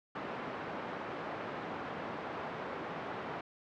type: band-pass noise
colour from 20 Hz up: white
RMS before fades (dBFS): -41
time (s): 0.15-3.41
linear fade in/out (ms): 5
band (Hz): 150 to 1100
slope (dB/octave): 12
effects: low-pass 4000 Hz 12 dB/octave